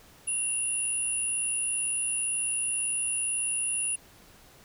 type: tone pair together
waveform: sine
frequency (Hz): 2756 / 9841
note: F7 / D#9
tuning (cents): -24 / -20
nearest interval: octave + minor seventh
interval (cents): 2204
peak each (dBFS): -36 / -27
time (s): 0.27-3.96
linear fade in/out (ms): 10
effects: pink hiss -55 dBFS RMS until 4.64 s